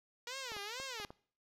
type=tone with vibrato; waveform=5% pulse; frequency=466.2 Hz; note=A#4; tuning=in tune; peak=-30 dBFS; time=0.27-1.05 s; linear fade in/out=2 ms; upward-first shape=sine; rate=2.2 Hz; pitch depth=260 cents each way
type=clicks; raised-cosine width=1 ms; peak=-34 dBFS; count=6; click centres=0.519 / 0.566 / 0.8 / 1 / 1.049 / 1.105 s
effects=noise-tail reverb RT60 0.5 s tail -22 dB re dry + low-pass 10000 Hz 12 dB/octave